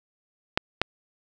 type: clicks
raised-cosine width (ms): 0.3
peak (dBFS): -4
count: 2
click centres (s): 0.575 / 0.816
effects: none